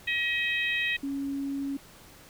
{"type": "harmonic tone", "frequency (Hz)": 635, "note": "D#5", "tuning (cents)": 35, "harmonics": [3, 4, 5, 6], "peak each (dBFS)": [-29, -29, -36, -37], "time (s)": [0.07, 0.97], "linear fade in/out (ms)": 10}
{"type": "tone", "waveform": "sine", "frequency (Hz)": 277.2, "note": "C#4", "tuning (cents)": 0, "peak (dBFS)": -29, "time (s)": [1.03, 1.77], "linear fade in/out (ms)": 5}
{"effects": ["pink hiss -52 dBFS RMS until 2.29 s"]}